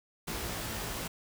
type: noise with comb filter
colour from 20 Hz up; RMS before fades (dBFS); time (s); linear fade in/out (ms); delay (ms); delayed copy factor
pink; -37; 0.27-1.08; 10; 18; +0.85
effects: none